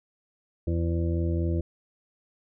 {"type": "harmonic tone", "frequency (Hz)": 84.2, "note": "E2", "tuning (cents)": 37, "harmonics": [1, 2, 3, 4, 6, 7], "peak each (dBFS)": [-25, -32, -39, -31, -39, -41], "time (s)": [0.67, 1.61], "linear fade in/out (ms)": 5, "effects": []}